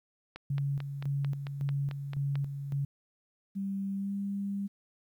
click train, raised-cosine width 0.3 ms, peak -26 dBFS, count 10, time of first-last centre 0.36-2.356 s, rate 4.51 Hz
sine tone with tremolo, 140.1 Hz, C#3, 19 cents sharp, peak -28 dBFS, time 0.5-2.85 s, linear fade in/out 5 ms, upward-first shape square, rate 1.8 Hz, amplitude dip 55%
sine tone with pitch glide, 196 to 199.2 Hz, G3 to G3, 0 to +28 cents, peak -31 dBFS, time 3.55-4.68 s, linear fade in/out 20 ms, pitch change +28 cents, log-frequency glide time 3.96-4.12 s
effects 11-bit

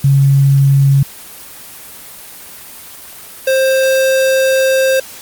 sine / square tone pair in turn, 138 / 528.7 Hz, C#3 / C5, -7 / +18 cents, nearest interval octave + major seventh, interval 2325 cents, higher second, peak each -6 / -10 dBFS, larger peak first, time 0.04-1.03 / 3.47-5 s, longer second, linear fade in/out 5 ms, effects white hiss -33 dBFS RMS until 5.21 s + Opus 24 kbps

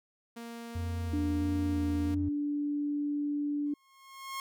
sawtooth tone, 233.2 Hz, A#3, 1 cent sharp, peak -37 dBFS, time 0.36-2.15 s, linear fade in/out 10 ms
triangle tone with vibrato, 85.4 Hz, F2, 38 cents flat, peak -30 dBFS, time 0.75-2.29 s, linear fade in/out 5 ms, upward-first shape square, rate 1.5 Hz, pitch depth 39 cents each way
sine tone with pitch glide, 293.6 to 291.4 Hz, D4 to D4, 0 to -13 cents, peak -29 dBFS, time 1.13-3.74 s, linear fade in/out 5 ms, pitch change -13 cents, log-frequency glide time 1.35-1.5 s
sawtooth tone with exponential growth, 1079 Hz, C#6, 47 cents flat, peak -30 dBFS, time 3.66-4.4 s, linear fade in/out 1 ms, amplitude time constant 160 ms
effects none

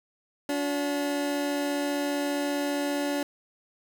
25% pulse tone pair together, 287.2 / 362.2 Hz, D4 / F#4, -39 / -37 cents, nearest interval major third, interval 402 cents, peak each -23 / -33 dBFS, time 0.49-3.23 s, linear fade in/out 2 ms, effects none

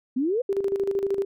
sine exponential sweep, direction up, 241.7 to 521 Hz, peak -21 dBFS, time 0.16-0.42 s, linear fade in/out 10 ms
sine tone with tremolo, 394.4 Hz, G4, 11 cents sharp, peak -20 dBFS, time 0.49-1.25 s, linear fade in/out 5 ms, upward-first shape square, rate 13 Hz, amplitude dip 60%
effects none

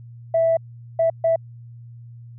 sine tone bursts at uneven times, 658 Hz, E5, 3 cents flat, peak -14 dBFS, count 3, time 0.34-0.57 / 0.99-1.1 / 1.24-1.36 s, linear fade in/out 5 ms, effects tanh soft clip ceiling -10 dBFS + added 118 Hz sine -38 dBFS peak until 2.38 s

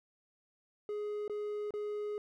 triangle tone with dropouts, 417.6 Hz, G#4, 10 cents sharp, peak -33 dBFS, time 0.89-2.18 s, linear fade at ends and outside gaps 1 ms, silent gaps 1.279-1.297 / 1.707-1.738 s, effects none

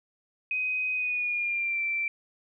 sine tone with pitch glide, 2511 to 2343 Hz, D#7 to D7, +15 to -5 cents, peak -26 dBFS, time 0.51-2.08 s, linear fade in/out 2 ms, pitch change -120 cents, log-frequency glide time 0.94-1.81 s, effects none

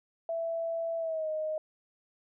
sine tone with pitch glide, 663 to 622.2 Hz, E5 to D#5, +10 to 0 cents, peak -30 dBFS, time 0.29-1.58 s, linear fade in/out 2 ms, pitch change -110 cents, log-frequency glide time 0.98-1.29 s, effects none

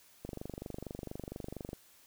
click train, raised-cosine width 2 ms, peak -27 dBFS, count 37, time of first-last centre 0.25-1.731 s, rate 24.3 Hz, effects white hiss -62 dBFS RMS until 2.06 s

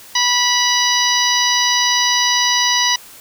harmonic tone, 980 Hz, B5, 14 cents flat, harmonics 1 / 2 / 3 / 4 / 5 / 6, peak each -20 / -20 / -20 / -20 / -20 / -20 dBFS, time 0.15-2.96 s, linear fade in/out 5 ms, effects white hiss -40 dBFS RMS until 3.2 s

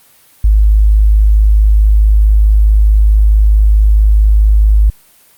sine tone, 52.3 Hz, G#1, 13 cents sharp, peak -4 dBFS, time 0.44-4.9 s, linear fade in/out 5 ms, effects white hiss -46 dBFS RMS until 5.37 s + Opus 32 kbps

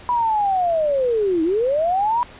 sine linear two-way sweep, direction down then up, 987.8 to 311.1 to 987.8 Hz, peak -16 dBFS, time 0.09-2.23 s, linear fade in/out 0 ms, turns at 1.43 s, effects pink hiss -42 dBFS RMS until 2.39 s + resampled to 8000 Hz

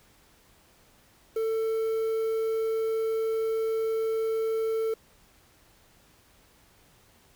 triangle tone with quantisation, 445.6 Hz, A4, 22 cents sharp, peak -23 dBFS, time 1.36-4.94 s, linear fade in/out 5 ms, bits 8, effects pink hiss -60 dBFS RMS until 7.35 s

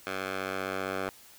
10% pulse tone with band-pass filter sweep, 95.2 Hz, F#2, 50 cents sharp, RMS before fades -34 dBFS, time 0.07-1.09 s, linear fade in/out 0 ms, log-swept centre 1700 to 1100 Hz, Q 0.79, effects white hiss -54 dBFS RMS until 1.38 s

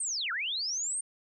sine linear two-way sweep, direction down then up, 8870 to 1300 to 8870 Hz, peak -30 dBFS, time 0-1.01 s, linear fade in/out 5 ms, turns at 0.32 s, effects none

